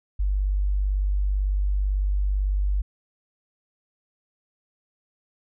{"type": "tone", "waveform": "sine", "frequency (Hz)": 49, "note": "G1", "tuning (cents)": 0, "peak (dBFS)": -20, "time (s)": [0.19, 2.82], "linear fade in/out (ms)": 10, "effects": []}